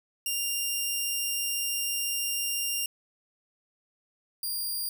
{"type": "tone pair in turn", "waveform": "10% pulse", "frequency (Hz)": [2794, 4788], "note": ["F7", "D8"], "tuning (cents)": [0, 33], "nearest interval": "major sixth", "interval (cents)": 933, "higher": "second", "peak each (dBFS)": [-19, -23], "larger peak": "first", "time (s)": [[0.26, 2.86], [4.43, 4.89]], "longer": "first", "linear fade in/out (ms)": 2, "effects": []}